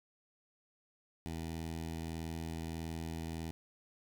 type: tone with notch filter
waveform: 15% pulse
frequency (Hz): 81.6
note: E2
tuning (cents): -17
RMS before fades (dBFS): -41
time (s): 1.26-3.51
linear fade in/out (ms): 0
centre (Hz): 1300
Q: 1.7
effects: none